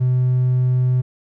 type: tone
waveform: triangle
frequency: 126.7 Hz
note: B2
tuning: 45 cents sharp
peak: -11 dBFS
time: 0-1.02 s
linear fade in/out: 20 ms
effects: tanh soft clip ceiling -9 dBFS